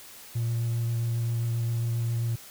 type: tone with vibrato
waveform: triangle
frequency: 116.54 Hz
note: A#2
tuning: in tune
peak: -22 dBFS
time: 0.35-2.36 s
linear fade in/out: 10 ms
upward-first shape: sine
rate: 7.5 Hz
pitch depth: 12 cents each way
effects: tanh soft clip ceiling -20 dBFS + white hiss -47 dBFS RMS until 2.5 s